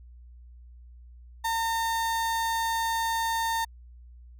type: tone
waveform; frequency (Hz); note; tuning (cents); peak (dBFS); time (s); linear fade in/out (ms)
35% pulse; 910; A#5; -42; -24; 1.44-3.65; 10
effects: added 60 Hz sine -46 dBFS peak until 4.39 s